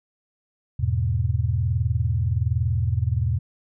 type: chord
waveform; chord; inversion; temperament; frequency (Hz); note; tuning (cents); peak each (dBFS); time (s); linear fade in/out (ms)
sine; E major; none; equal; 82.41 / 103.83 / 123.47; E2 / G#2 / B2; 0 / 0 / 0; -24; 0.79-3.39; 10
effects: none